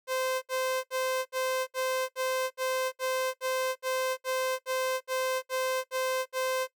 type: tone bursts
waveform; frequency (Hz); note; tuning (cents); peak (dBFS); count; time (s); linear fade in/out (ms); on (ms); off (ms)
sawtooth; 518; C5; -17; -24; 16; 0.07-6.675; 50; 350; 67
effects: noise-tail reverb RT60 0.1 s tail -17 dB re dry